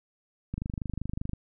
click train, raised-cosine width 5 ms, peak -20 dBFS, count 21, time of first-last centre 0.54-1.334 s, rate 25.2 Hz, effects none

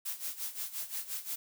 blue noise with tremolo, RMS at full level -36 dBFS, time 0.05-1.36 s, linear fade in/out 10 ms, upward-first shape sine, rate 5.7 Hz, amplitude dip 80%, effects none

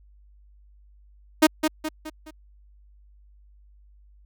sawtooth tone with echo, 311.1 Hz, D#4, in tune, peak -8 dBFS, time 1.42-1.47 s, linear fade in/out 10 ms, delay 210 ms, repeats 4, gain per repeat -7 dB, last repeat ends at 2.31 s, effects added 50 Hz sine -51 dBFS peak until 4.25 s

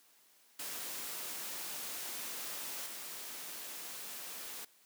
white noise with level steps, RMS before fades -42 / -45 dBFS, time 0.59-4.65 s, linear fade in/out 5 ms, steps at 2.86 s, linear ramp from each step 5 ms, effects white hiss -66 dBFS RMS until 4.85 s + high-pass 200 Hz 12 dB/octave

